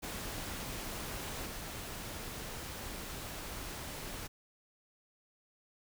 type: noise with level steps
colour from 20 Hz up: pink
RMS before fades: -41 / -43 dBFS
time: 0.02-4.28 s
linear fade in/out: 20 ms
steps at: 1.45 s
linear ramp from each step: 20 ms
effects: none